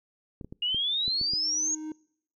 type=clicks; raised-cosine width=3 ms; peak=-27 dBFS; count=7; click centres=0.412 / 0.446 / 0.525 / 0.746 / 1.08 / 1.213 / 1.335 s
type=exponential sweep; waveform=sine; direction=up; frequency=2839 to 6700 Hz; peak=-25 dBFS; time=0.62-1.75 s; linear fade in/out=5 ms
type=tone with exponential growth; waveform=triangle; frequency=310.4 Hz; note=D#4; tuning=4 cents flat; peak=-30 dBFS; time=0.72-1.92 s; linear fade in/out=2 ms; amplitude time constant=260 ms
effects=noise-tail reverb RT60 0.7 s tail -26 dB re dry